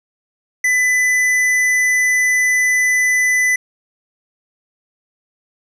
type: tone with hard clipping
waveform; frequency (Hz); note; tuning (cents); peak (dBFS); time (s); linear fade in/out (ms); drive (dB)
sine; 2000; B6; +21; -14; 0.64-3.56; 5; 10
effects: none